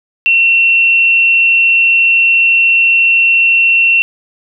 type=tone with frequency modulation; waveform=sine; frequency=2717 Hz; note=F7; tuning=48 cents flat; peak=-6 dBFS; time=0.26-4.02 s; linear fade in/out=0 ms; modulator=171 Hz; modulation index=0.22; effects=none